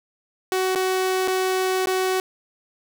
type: tone with dropouts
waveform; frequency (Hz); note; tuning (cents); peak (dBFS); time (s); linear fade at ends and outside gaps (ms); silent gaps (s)
sawtooth; 374.4; F#4; +20; -16; 0.52-2.2; 1; 0.751-0.757 / 1.276-1.28 / 1.858-1.871
effects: none